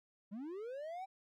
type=linear sweep; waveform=triangle; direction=up; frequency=187.8 to 783 Hz; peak=-40 dBFS; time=0.31-1.06 s; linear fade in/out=20 ms; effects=none